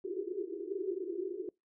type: band-pass noise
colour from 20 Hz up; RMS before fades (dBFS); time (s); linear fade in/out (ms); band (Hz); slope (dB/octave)
white; -38; 0.04-1.49; 2; 350 to 400; 96
effects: noise-tail reverb RT60 0.2 s tail -25 dB re dry